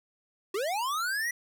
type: linear sweep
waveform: square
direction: up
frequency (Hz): 360 to 1975.5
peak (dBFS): -29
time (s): 0.54-1.31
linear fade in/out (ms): 5
effects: none